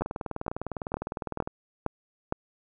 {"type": "two click trains", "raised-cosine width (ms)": 1, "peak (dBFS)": [-18, -12], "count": [30, 6], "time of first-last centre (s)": [[0.01, 1.475], [0.02, 2.324]], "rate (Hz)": [19.8, 2.17], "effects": []}